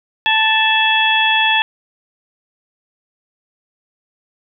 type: harmonic tone with a mistuned harmonic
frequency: 880 Hz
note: A5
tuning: in tune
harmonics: 1 / 2 / 3 / 4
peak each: -17 / -17 / -17 / -17 dBFS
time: 0.26-1.62 s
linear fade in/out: 0 ms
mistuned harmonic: 4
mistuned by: -83 cents
effects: none